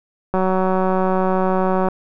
click train, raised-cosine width 1 ms, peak -6 dBFS, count 290, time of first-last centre 0.34-1.885 s, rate 187 Hz, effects none

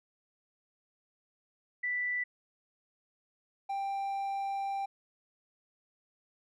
sine / triangle tone pair in turn, 1975.5 / 788.3 Hz, B6 / G5, 0 / +9 cents, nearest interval octave + major third, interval 1591 cents, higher first, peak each -30 / -30 dBFS, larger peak neither, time 1.83-2.24 / 3.69-4.86 s, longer second, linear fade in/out 10 ms, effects none

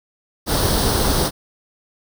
pink noise with comb filter, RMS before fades -18 dBFS, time 0.46-1.31 s, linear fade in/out 50 ms, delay 0.21 ms, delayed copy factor +0.65, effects none

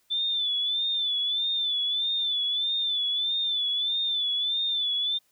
sine tone with vibrato, 3516 Hz, A7, 2 cents flat, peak -24 dBFS, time 0.1-5.19 s, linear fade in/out 20 ms, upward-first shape sine, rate 1.6 Hz, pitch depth 69 cents each way, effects white hiss -68 dBFS RMS until 5.31 s

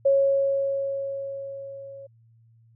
sine tone with level ramp, 550 Hz, C#5, 14 cents flat, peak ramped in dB -15 to -39 dBFS, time 0.05-2.07 s, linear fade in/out 10 ms, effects added 114 Hz sine -54 dBFS peak until 2.75 s

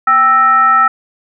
sine tone with frequency modulation, 1318.5 Hz, E6, in tune, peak -6 dBFS, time 0.07-0.88 s, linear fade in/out 5 ms, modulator 538 Hz, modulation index 0.58, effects none

